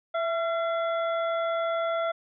harmonic tone with a mistuned harmonic, 682 Hz, F5, 41 cents flat, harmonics 1 / 2 / 3 / 5, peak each -26 / -31 / -40 / -43 dBFS, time 0.14-2.12 s, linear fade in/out 10 ms, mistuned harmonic 1, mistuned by -48 cents, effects none

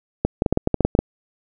clicks, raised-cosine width 2 ms, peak -3 dBFS, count 11, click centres 0.25 / 0.421 / 0.462 / 0.526 / 0.574 / 0.674 / 0.743 / 0.807 / 0.85 / 0.951 / 0.99 s, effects none

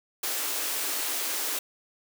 white high-pass noise, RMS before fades -30 dBFS, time 0.23-1.59 s, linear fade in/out 5 ms, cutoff 260 Hz, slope 96 dB/octave, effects none

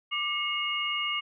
sine tone cluster, 1182 / 2175 / 2853 Hz, D6 / C#7 / F7, +11 / -33 / +36 cents, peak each -34 / -32 / -30 dBFS, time 0.11-1.21 s, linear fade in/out 20 ms, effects none

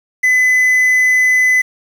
triangle tone with quantisation, 2012 Hz, B6, 32 cents sharp, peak -7 dBFS, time 0.23-1.62 s, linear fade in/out 10 ms, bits 6, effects none

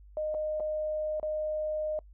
sine tone with dropouts, 615 Hz, D#5, 20 cents flat, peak -29 dBFS, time 0.17-1.99 s, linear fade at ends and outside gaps 1 ms, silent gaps 0.343-0.347 / 0.599-0.604 / 1.198-1.229 s, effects noise-tail reverb RT60 0.1 s tail -26 dB re dry + added 50 Hz sine -50 dBFS peak until 2.13 s

